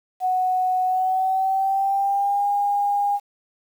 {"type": "tone with pitch glide", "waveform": "sine", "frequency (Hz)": [740, 811.7], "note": ["F#5", "G#5"], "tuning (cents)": [0, -40], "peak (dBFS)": -18, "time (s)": [0.2, 3.2], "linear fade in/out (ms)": 50, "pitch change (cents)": 160, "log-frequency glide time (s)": [0.86, 2.46], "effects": ["8-bit"]}